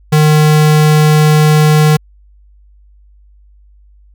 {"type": "tone", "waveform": "square", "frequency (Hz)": 152.8, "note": "D#3", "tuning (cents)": -31, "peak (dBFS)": -6, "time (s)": [0.12, 1.97], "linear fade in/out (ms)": 10, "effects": ["added 50 Hz sine -41 dBFS peak until 4.14 s"]}